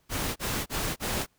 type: noise bursts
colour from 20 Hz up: pink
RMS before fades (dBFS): -30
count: 4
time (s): 0.09-1.266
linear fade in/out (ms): 50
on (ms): 270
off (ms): 32
effects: pink hiss -69 dBFS RMS until 1.38 s